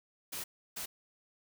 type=noise bursts at uneven times; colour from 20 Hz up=white; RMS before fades=-40 dBFS; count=2; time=0.32-0.44 / 0.76-0.86 s; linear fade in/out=10 ms; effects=none